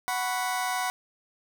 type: chord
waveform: 30% pulse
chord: F# suspended fourth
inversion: none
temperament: just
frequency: 740 / 986.7 / 1110 Hz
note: F#5 / B5 / C#6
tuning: 0 / -2 / +2 cents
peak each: -27 / -29 / -33 dBFS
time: 0.08-0.9 s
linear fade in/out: 0 ms
effects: none